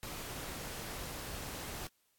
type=noise; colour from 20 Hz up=pink; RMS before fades=-43 dBFS; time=0.03-1.87 s; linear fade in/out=0 ms; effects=white hiss -75 dBFS RMS until 2.18 s + AAC 64 kbps